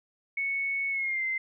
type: tone with pitch glide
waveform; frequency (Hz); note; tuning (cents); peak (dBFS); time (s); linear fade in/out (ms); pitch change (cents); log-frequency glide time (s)
sine; 2212 to 2076; C#7 to C7; -4 to -14; -27; 0.37-1.38; 5; -110; 0.9-1.24
effects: none